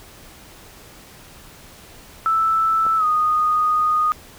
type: tone with pitch glide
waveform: sine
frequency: 1318.5 to 1237.3 Hz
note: E6 to D#6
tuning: 0 to -10 cents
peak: -15 dBFS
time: 2.26-4.12 s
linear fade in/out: 0 ms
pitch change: -110 cents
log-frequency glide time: 2.97-3.05 s
type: clicks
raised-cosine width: 1 ms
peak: -25 / -19 dBFS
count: 2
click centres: 2.854 / 2.866 s
effects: pink hiss -44 dBFS RMS until 4.38 s